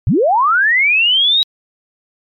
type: linear sweep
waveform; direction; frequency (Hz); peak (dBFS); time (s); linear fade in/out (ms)
sine; up; 77.8 to 3871; -9; 0.07-1.43; 0
effects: MP3 96 kbps